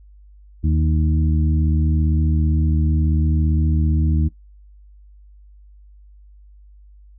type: harmonic tone with a mistuned harmonic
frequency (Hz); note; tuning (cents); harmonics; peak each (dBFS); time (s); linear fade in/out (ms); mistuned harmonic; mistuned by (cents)
77.9; D#2; +3; 1 / 2 / 3 / 4; -16 / -22 / -26 / -28; 0.63-4.29; 20; 3; -21
effects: noise-tail reverb RT60 0.1 s tail -17 dB re dry + added 50 Hz sine -43 dBFS peak until 7.18 s